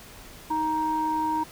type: tone with low-pass filter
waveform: square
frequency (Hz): 312.7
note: D#4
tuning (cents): +9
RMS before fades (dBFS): -26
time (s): 0.5-1.44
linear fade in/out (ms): 10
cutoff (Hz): 990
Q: 7.8
effects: pink hiss -46 dBFS RMS until 1.51 s